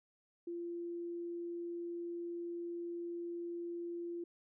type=tone; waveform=sine; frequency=343.8 Hz; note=F4; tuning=27 cents flat; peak=-39 dBFS; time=0.47-4.24 s; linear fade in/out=5 ms; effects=none